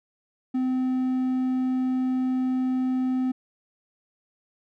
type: tone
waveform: triangle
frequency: 256.9 Hz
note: C4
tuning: 32 cents flat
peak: -20 dBFS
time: 0.54-3.32 s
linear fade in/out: 10 ms
effects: none